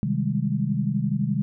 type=chord; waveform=sine; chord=Ab major seventh; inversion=first; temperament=equal; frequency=130.81 / 155.56 / 196 / 207.7 Hz; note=C3 / Eb3 / G3 / Ab3; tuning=0 / 0 / 0 / 0 cents; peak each=-27 dBFS; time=0.03-1.42 s; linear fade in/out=0 ms; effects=none